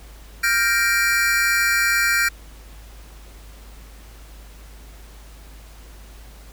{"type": "chord", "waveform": "square", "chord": "G minor seventh", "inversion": "third", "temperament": "equal with one note detuned", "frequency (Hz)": [1396.9, 1578, 1864.7, 2349], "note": ["F6", "G6", "Bb6", "D7"], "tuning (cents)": [0, 11, 0, 0], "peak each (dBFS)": -23, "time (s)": [0.43, 2.29], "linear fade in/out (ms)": 10, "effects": ["added 52 Hz sine -40 dBFS peak until 6.52 s", "pink hiss -48 dBFS RMS until 6.52 s"]}